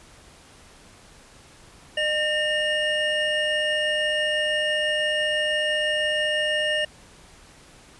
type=tone cluster; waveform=triangle; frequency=608 / 1818 / 2850 Hz; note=D#5 / A#6 / F7; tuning=-40 / -44 / +34 cents; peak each=-24 dBFS; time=1.97-6.85 s; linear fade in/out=5 ms; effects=pink hiss -50 dBFS RMS until 7.99 s + resampled to 24000 Hz